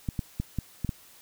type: clicks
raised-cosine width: 5 ms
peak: -16 dBFS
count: 6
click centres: 0.088 / 0.192 / 0.4 / 0.587 / 0.847 / 0.892 s
effects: white hiss -54 dBFS RMS until 1.21 s